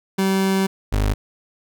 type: tone pair in turn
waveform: 30% pulse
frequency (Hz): 192.3 / 51.14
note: G3 / G#1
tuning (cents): -33 / -26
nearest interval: octave + major seventh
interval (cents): 2293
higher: first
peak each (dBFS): -14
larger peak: neither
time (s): 0.18-0.67 / 0.92-1.14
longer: first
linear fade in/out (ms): 10
effects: none